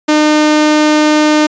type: tone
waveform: sawtooth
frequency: 303.7 Hz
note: D#4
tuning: 42 cents flat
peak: -3 dBFS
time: 0.08-1.47 s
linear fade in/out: 10 ms
effects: resampled to 16000 Hz